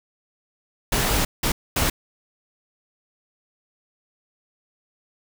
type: noise bursts at uneven times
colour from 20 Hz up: pink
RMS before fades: -21 dBFS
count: 3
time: 0.92-1.25 / 1.43-1.52 / 1.76-1.9 s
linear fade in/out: 5 ms
effects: none